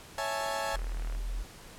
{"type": "chord", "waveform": "30% pulse", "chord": "A major seventh", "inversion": "first", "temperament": "equal", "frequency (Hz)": [554.4, 659.3, 830.6, 880], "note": ["C#5", "E5", "G#5", "A5"], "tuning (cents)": [0, 0, 0, 0], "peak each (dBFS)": -34, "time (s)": [0.18, 0.76], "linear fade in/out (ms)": 2}
{"type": "click train", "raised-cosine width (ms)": 0.5, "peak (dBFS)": -31, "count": 30, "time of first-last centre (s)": [0.41, 1.15], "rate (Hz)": 39.2}
{"type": "tone", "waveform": "sine", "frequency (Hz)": 41.43, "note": "E1", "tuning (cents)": 9, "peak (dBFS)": -31, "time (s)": [0.73, 1.44], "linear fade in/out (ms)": 20}
{"effects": ["pink hiss -50 dBFS RMS until 1.78 s", "low-pass 12000 Hz 12 dB/octave"]}